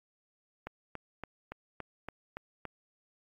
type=click train; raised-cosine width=0.5 ms; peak=-24 dBFS; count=8; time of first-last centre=0.67-2.653 s; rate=3.53 Hz; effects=AAC 64 kbps